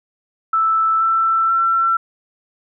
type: tone with pitch steps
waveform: sine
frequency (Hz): 1318.5 / 1333.1 / 1347.8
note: E6 / E6 / E6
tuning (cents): 0 / +19 / +38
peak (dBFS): -13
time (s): 0.53-1.97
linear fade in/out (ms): 5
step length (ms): 480
effects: none